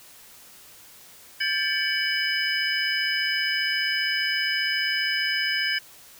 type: tone cluster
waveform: sine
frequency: 1584 / 1739 / 2267 / 2979 / 5040 Hz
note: G6 / A6 / C#7 / F#7 / D#8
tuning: +18 / -21 / +38 / +11 / +21 cents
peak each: -29 dBFS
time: 1.4-5.79 s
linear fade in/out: 10 ms
effects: white hiss -49 dBFS RMS until 6.19 s